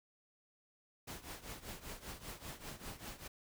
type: noise with tremolo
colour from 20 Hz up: pink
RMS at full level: -45 dBFS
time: 1.07-3.28 s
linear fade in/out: 10 ms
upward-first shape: triangle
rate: 5.1 Hz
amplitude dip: 85%
effects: none